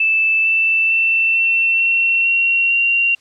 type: tone with pitch steps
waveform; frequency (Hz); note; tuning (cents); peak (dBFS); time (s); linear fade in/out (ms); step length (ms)
sine; 2637 / 2657 / 2677 / 2697 / 2717 / 2738 / 2759; E7 / E7 / E7 / E7 / F7 / F7 / F7; 0 / +13 / +26 / +39 / -48 / -35 / -22; -12; 0-3.15; 5; 450
effects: white hiss -53 dBFS RMS until 3.2 s + low-pass 6000 Hz 12 dB/octave